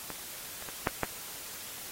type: clicks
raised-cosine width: 0.5 ms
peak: -23 / -28 / -25 / -11 / -13 dBFS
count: 5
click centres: 0.103 / 0.624 / 0.688 / 0.872 / 1.033 s
effects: white hiss -43 dBFS RMS until 1.91 s + AAC 48 kbps